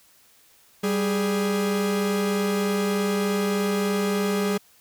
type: tone pair together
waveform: 45% pulse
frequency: 196 / 415.3 Hz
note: G3 / G#4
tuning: 0 / 0 cents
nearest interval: octave + minor second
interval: 1300 cents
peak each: -24 / -25 dBFS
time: 0.83-4.58 s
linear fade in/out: 10 ms
effects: white hiss -57 dBFS RMS until 4.8 s